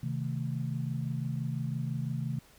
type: chord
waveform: sine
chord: A diminished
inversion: first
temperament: equal with one note detuned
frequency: 130.81 / 156.74 / 220 Hz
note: C3 / Eb3 / A3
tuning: 0 / +13 / 0 cents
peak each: -33 / -35 / -39 dBFS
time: 0.03-2.39 s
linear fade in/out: 5 ms
effects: pink hiss -59 dBFS RMS until 2.58 s